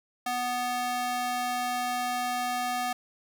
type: tone with high-pass filter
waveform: square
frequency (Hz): 246.9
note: B3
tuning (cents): 0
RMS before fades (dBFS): -30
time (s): 0.26-2.93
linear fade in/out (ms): 5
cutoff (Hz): 660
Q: 1.4
effects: none